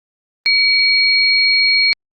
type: tone pair together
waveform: sine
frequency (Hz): 2267 / 4280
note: C#7 / C8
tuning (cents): +38 / +38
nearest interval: major seventh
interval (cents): 1100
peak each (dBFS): -13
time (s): 0.46-1.93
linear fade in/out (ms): 0
effects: Opus 32 kbps